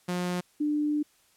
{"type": "tone pair in turn", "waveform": ["sawtooth", "sine"], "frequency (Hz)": [178.6, 297.7], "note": ["F3", "D4"], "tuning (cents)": [39, 24], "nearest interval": "major sixth", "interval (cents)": 885, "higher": "second", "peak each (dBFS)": -24, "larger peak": "neither", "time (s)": [[0.08, 0.41], [0.6, 1.03]], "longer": "second", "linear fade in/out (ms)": 10, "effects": ["white hiss -64 dBFS RMS until 1.36 s", "low-pass 12000 Hz 12 dB/octave"]}